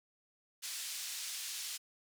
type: band-pass noise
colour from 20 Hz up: pink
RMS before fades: -42 dBFS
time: 0.62-1.78 s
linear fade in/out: 20 ms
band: 3600 to 11000 Hz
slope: 12 dB/octave
effects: none